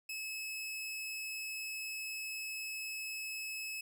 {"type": "tone", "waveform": "sawtooth", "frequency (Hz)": 2588, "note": "E7", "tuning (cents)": -32, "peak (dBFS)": -36, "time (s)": [0.09, 3.81], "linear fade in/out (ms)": 5, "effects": []}